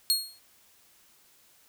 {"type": "tone with exponential decay", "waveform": "sawtooth", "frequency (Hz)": 4290, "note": "C8", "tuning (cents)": 42, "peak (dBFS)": -16, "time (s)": [0.1, 0.39], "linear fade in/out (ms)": 0, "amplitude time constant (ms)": 63, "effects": ["white hiss -61 dBFS RMS until 1.68 s"]}